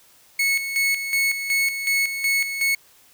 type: tone with tremolo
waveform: 40% pulse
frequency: 2201 Hz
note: C#7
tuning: 13 cents flat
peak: -17 dBFS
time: 0.39-2.75 s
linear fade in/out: 5 ms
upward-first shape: square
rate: 2.7 Hz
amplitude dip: 60%
effects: white hiss -54 dBFS RMS until 3.13 s